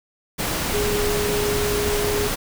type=tone in noise; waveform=sine; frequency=414.1 Hz; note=G#4; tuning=5 cents flat; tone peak=-22 dBFS; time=0.73-2.29 s; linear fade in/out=20 ms; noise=pink; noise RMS=-24 dBFS; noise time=0.38-2.36 s; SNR=-1 dB; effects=none